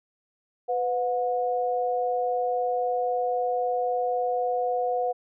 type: tone pair together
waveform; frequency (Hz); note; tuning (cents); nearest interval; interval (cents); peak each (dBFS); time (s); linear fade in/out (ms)
sine; 500 / 723.8; B4 / F#5; +21 / -38; tritone; 641; -26; 0.68-5.13; 20
effects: none